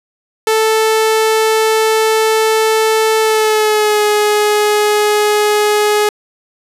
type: tone with pitch glide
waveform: sawtooth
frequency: 440 to 419.4 Hz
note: A4 to G#4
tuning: 0 to +17 cents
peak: -6 dBFS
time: 0.47-6.09 s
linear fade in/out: 2 ms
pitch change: -83 cents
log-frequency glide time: 3.2-4.03 s
effects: resampled to 32000 Hz + 7-bit